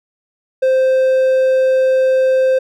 triangle tone, 522 Hz, C5, 4 cents flat, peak -8 dBFS, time 0.62-2.59 s, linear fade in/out 10 ms, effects none

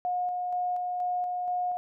sine tone with tremolo, 720 Hz, F#5, 47 cents flat, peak -26 dBFS, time 0.05-1.77 s, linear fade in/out 0 ms, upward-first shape square, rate 2.1 Hz, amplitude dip 25%, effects none

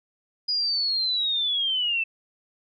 sine linear sweep, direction down, 4941 to 2631 Hz, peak -22 dBFS, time 0.48-2.04 s, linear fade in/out 10 ms, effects none

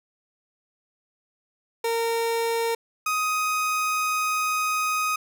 30% pulse tone pair in turn, 460.4 / 1253.5 Hz, A#4 / D#6, -22 / +12 cents, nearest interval octave + perfect fourth, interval 1734 cents, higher second, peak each -20 dBFS, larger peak neither, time 1.84-2.75 / 3.06-5.16 s, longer second, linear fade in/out 5 ms, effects none

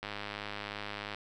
click train, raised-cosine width 0.3 ms, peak -22 dBFS, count 116, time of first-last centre 0.03-1.147 s, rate 103 Hz, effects none

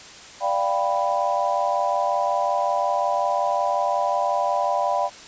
sine chord, G dominant seventh, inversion second, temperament equal, 587.3 / 698.5 / 784 / 987.8 Hz, D5 / F5 / G5 / B5, 0 / 0 / 0 / 0 cents, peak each -25 dBFS, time 0.4-5.1 s, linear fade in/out 50 ms, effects white hiss -42 dBFS RMS until 5.27 s + resampled to 16000 Hz

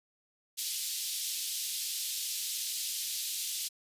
pink high-pass noise, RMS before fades -35 dBFS, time 0.57-3.69 s, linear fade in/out 20 ms, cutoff 3400 Hz, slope 24 dB/octave, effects resampled to 32000 Hz

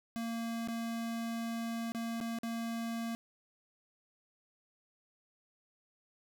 square tone with dropouts, 230 Hz, A#3, 23 cents flat, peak -36 dBFS, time 0.16-3.15 s, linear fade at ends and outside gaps 0 ms, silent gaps 0.675-0.685 / 1.92-1.948 / 2.203-2.211 / 2.387-2.433 s, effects none

